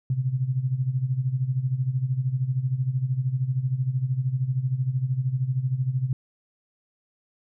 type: tone with tremolo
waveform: sine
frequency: 129.4 Hz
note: C3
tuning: 19 cents flat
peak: -19 dBFS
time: 0.1-6.13 s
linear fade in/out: 2 ms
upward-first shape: sine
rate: 13 Hz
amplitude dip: 75%
effects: none